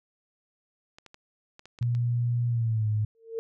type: clicks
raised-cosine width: 0.2 ms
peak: -30 dBFS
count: 8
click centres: 0.985 / 1.063 / 1.144 / 1.594 / 1.656 / 1.788 / 1.827 / 1.95 s
type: tone with pitch glide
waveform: sine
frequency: 120 to 106.91 Hz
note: B2 to A2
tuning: -49 to -49 cents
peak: -23 dBFS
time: 1.81-3.05 s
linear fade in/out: 5 ms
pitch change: -200 cents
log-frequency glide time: 2.48-2.88 s
type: tone with exponential growth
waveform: sine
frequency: 453 Hz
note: A#4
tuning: 50 cents flat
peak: -26 dBFS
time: 3.15-3.39 s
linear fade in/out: 0 ms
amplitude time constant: 51 ms
effects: none